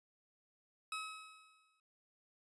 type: tone with exponential decay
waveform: 20% pulse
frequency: 1281 Hz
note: E6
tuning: 50 cents flat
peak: -33 dBFS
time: 0.92-1.8 s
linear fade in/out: 2 ms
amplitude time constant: 190 ms
effects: noise-tail reverb RT60 0.6 s tail -25 dB re dry + resampled to 24000 Hz